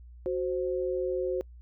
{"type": "tone pair together", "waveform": "sine", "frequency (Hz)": [370, 523.3], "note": ["F#4", "C5"], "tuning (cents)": [0, 0], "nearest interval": "tritone", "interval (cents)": 600, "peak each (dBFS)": [-29, -31], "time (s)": [0.26, 1.41], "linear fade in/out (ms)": 0, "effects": ["noise-tail reverb RT60 0.1 s tail -26 dB re dry", "added 60 Hz sine -46 dBFS peak until 1.61 s"]}